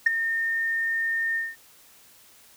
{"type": "tone with ADSR envelope", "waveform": "sine", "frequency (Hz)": 1823, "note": "A#6", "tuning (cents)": -39, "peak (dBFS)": -10, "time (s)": [0.06, 1.56], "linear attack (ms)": 9, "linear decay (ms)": 9, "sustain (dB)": -13, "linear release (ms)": 200, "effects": ["tanh soft clip ceiling -10 dBFS", "white hiss -54 dBFS RMS until 2.56 s"]}